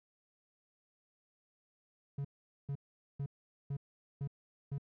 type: tone bursts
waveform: triangle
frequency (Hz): 140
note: C#3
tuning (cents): +18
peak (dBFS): -33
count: 6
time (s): 2.18-4.782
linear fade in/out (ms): 5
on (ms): 67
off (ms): 440
effects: none